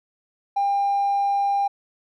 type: tone with hard clipping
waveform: sine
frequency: 800 Hz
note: G5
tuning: 35 cents sharp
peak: -19 dBFS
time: 0.56-1.68 s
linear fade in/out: 10 ms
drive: 1 dB
effects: none